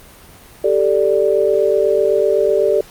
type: chord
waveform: sine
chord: G suspended second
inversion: none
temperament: equal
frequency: 392 / 440 / 587.3 Hz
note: G4 / A4 / D5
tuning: 0 / 0 / 0 cents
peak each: -16 dBFS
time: 0.64-2.81 s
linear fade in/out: 5 ms
effects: pink hiss -42 dBFS RMS until 2.9 s + Opus 32 kbps